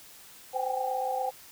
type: tone cluster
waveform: sine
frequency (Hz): 515 / 762 / 790 / 819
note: C5 / G5 / G5 / G#5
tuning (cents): -28 / -49 / +13 / -24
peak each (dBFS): -33 / -32 / -34 / -35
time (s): 0.53-1.31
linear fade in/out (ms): 20
effects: white hiss -51 dBFS RMS until 1.51 s